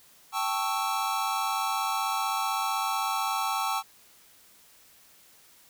square chord, A dominant seventh, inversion third, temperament equal, 784 / 880 / 1108.7 / 1318.5 Hz, G5 / A5 / C#6 / E6, 0 / 0 / 0 / 0 cents, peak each -33 dBFS, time 0.32-3.83 s, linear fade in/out 50 ms, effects white hiss -57 dBFS RMS until 5.69 s

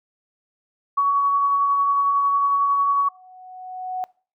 sine tone with tremolo, 1124 Hz, C#6, 24 cents sharp, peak -15 dBFS, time 0.97-3.09 s, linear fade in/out 10 ms, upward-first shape sine, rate 11 Hz, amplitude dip 25%
sine tone with exponential growth, 740 Hz, F#5, in tune, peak -22 dBFS, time 2.61-4.04 s, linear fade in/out 0 ms, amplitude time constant 310 ms
effects noise-tail reverb RT60 0.4 s tail -23 dB re dry

